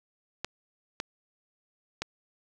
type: clicks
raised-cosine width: 0.2 ms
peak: -14 dBFS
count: 3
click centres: 0.446 / 1.001 / 2.02 s
effects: none